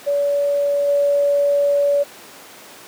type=tone with level steps; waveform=sine; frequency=571 Hz; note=D5; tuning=49 cents flat; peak=-15 / -13 dBFS; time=0.06-2.04 s; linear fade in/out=20 ms; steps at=0.87 s; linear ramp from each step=20 ms; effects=pink hiss -40 dBFS RMS until 2.87 s + high-pass 300 Hz 12 dB/octave

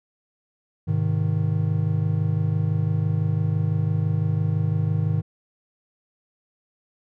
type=chord; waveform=triangle; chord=Ab major; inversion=none; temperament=just; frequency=103.83 / 129.78 / 155.74 Hz; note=Ab2 / C3 / Eb3; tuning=0 / -14 / +2 cents; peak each=-21 / -27 / -21 dBFS; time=0.87-5.22 s; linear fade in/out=20 ms; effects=none

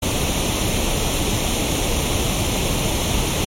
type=noise with comb filter; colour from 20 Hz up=pink; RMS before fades=-20 dBFS; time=0.02-3.45 s; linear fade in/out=10 ms; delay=0.31 ms; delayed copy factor=+0.65; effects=low-pass 12000 Hz 12 dB/octave + MP3 64 kbps

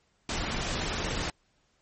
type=noise with amplitude modulation; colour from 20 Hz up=pink; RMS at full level=-30 dBFS; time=0.29-1.3 s; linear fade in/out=2 ms; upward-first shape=sine; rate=47.9 Hz; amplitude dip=25%; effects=pink hiss -70 dBFS RMS until 1.81 s + MP3 32 kbps

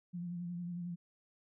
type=tone with vibrato; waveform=sine; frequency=174.61 Hz; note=F3; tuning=in tune; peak=-38 dBFS; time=0.13-0.96 s; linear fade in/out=20 ms; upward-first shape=sine; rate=11 Hz; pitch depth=35 cents each way; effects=none

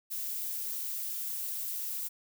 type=noise; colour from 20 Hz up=violet; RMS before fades=-36 dBFS; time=0.1-2.09 s; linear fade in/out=20 ms; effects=none

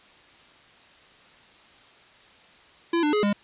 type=tone with pitch steps; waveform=square; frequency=338.1 / 298.1 / 420.2 / 203.9 Hz; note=E4 / D4 / G#4 / G#3; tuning=+44 / +26 / +20 / -32 cents; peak=-21 dBFS; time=2.93-3.33 s; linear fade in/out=5 ms; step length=100 ms; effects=white hiss -53 dBFS RMS until 3.43 s + resampled to 8000 Hz

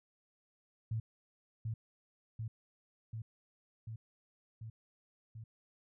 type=tone with echo; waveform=sine; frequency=111.6 Hz; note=A2; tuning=25 cents sharp; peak=-33 dBFS; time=0.91-1 s; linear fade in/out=5 ms; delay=740 ms; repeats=6; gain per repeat=-2 dB; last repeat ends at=5.44 s; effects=none

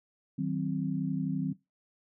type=chord; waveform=sine; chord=C diminished; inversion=first; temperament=just; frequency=156.98 / 188.37 / 261.6 Hz; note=Eb3 / Gb3 / C4; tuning=+16 / +31 / 0 cents; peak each=-33 dBFS; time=0.38-1.53 s; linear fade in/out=10 ms; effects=noise-tail reverb RT60 0.2 s tail -18 dB re dry

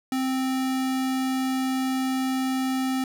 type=tone; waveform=square; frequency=261.6 Hz; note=C4; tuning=in tune; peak=-24 dBFS; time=0.12-3.04 s; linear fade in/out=2 ms; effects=none

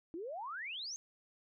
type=exponential sweep; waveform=sine; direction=up; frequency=311.1 to 6600 Hz; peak=-40 dBFS; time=0.14-0.96 s; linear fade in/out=0 ms; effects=none

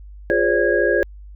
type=tone cluster; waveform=sine; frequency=350.9 / 414.3 / 519 / 573 / 1644 Hz; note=F4 / G#4 / C5 / D5 / G#6; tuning=+8 / -4 / -14 / -43 / -18 cents; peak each=-21 dBFS; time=0.3-1.03 s; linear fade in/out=0 ms; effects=added 50 Hz sine -36 dBFS peak until 1.35 s

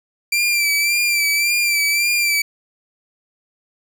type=tone with vibrato; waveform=sawtooth; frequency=2349 Hz; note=D7; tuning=in tune; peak=-12 dBFS; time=0.32-2.42 s; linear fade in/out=5 ms; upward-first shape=sine; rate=1.8 Hz; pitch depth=44 cents each way; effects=none

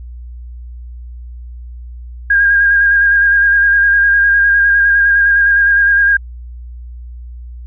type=tone with vibrato; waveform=sine; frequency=1618 Hz; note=G#6; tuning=46 cents flat; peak=-7 dBFS; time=2.3-6.17 s; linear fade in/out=5 ms; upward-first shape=square; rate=9.8 Hz; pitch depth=19 cents each way; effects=added 60 Hz sine -27 dBFS peak until 7.66 s

